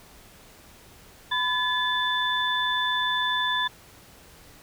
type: tone cluster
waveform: sine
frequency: 1003 / 1724 / 3513 Hz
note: B5 / A6 / A7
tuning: +26 / -36 / -3 cents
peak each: -27 dBFS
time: 1.31-3.68 s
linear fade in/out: 10 ms
effects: pink hiss -51 dBFS RMS until 4.62 s